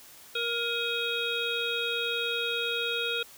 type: harmonic tone with a mistuned harmonic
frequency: 470 Hz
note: A#4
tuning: 14 cents sharp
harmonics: 1 / 3 / 5 / 7 / 8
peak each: -34 / -34 / -34 / -34 / -34 dBFS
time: 0.35-3.23 s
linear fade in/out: 5 ms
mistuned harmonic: 5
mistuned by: +120 cents
effects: white hiss -51 dBFS RMS until 3.37 s

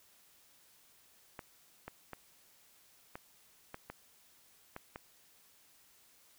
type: clicks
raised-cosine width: 0.5 ms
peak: -28 dBFS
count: 8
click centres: 1.392 / 1.88 / 2.133 / 3.155 / 3.744 / 3.9 / 4.764 / 4.959 s
effects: white hiss -65 dBFS RMS until 6.38 s

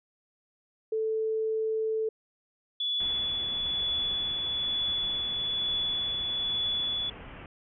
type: tone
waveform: sine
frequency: 440 Hz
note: A4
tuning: in tune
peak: -26 dBFS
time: 0.92-2.09 s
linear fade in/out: 5 ms
type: tone with tremolo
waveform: sine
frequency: 3427 Hz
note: A7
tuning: 46 cents flat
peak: -26 dBFS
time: 2.8-7.1 s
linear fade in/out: 5 ms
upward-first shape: triangle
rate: 1.1 Hz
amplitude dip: 30%
type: low-pass noise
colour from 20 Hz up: pink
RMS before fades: -45 dBFS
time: 3-7.46 s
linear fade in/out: 2 ms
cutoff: 3100 Hz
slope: 96 dB/octave
effects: none

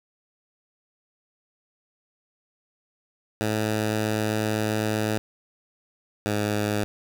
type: tone pair in turn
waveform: 10% pulse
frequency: 107.8 / 104.85 Hz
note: A2 / G#2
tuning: -35 / +17 cents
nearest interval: unison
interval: 48 cents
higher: first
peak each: -15 dBFS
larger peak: neither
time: 3.41-5.18 / 6.26-6.84 s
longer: first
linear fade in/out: 0 ms
effects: none

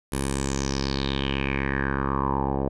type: tone with low-pass filter sweep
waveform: 10% pulse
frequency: 68.1 Hz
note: C#2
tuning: 30 cents flat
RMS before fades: -26 dBFS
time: 0.12-2.69 s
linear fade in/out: 5 ms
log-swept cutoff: 11000 to 640 Hz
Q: 5.3
effects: none

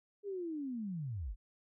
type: linear sweep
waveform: sine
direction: down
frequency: 415.3 to 34.89 Hz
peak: -37 dBFS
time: 0.23-1.36 s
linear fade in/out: 50 ms
effects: none

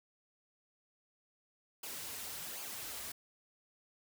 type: noise with flanger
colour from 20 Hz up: white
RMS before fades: -44 dBFS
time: 1.83-3.12 s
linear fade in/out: 5 ms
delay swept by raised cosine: 0.52 to 6.32 ms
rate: 1.3 Hz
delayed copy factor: -0.55
effects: none

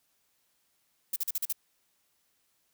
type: noise bursts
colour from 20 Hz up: violet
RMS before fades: -30 dBFS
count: 6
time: 1.13-1.527 s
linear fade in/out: 5 ms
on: 32 ms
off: 41 ms
effects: white hiss -73 dBFS RMS until 2.73 s

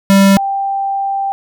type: tone pair in turn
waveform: square / sine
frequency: 196 / 787.2 Hz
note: G3 / G5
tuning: 0 / +7 cents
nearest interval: 2 octaves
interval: 2407 cents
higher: second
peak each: -6 / -14 dBFS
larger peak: first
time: 0.1-0.37 / 0.37-1.32 s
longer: second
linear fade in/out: 0 ms
effects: none

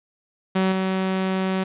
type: tone with level steps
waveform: sawtooth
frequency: 189 Hz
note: F#3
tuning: 37 cents sharp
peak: -14 / -17 dBFS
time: 0.55-1.64 s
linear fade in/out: 10 ms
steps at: 0.72 s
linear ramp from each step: 2 ms
effects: resampled to 8000 Hz + 8-bit

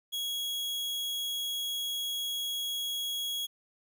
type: tone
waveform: 40% pulse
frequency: 3322 Hz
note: G#7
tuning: in tune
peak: -31 dBFS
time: 0.12-3.47 s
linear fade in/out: 20 ms
effects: 11-bit

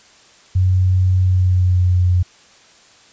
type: tone with pitch glide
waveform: sine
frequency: 92.5 to 89.92 Hz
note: F#2 to F#2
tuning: 0 to -49 cents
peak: -11 dBFS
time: 0.55-2.23 s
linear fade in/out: 10 ms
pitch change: -49 cents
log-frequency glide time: 1.23-1.94 s
effects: white hiss -48 dBFS RMS until 3.12 s + resampled to 16000 Hz

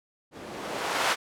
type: noise with low-pass filter sweep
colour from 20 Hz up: violet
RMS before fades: -30 dBFS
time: 0.31-1.16 s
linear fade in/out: 50 ms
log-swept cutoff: 220 to 1200 Hz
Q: 0.83
effects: none

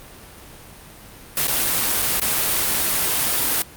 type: noise with dropouts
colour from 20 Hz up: white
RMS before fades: -20 dBFS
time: 1.37-3.62 s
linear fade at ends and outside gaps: 1 ms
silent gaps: 1.471-1.48 / 2.021-2.024 / 2.198-2.218 s
effects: pink hiss -42 dBFS RMS until 3.76 s + Opus 32 kbps

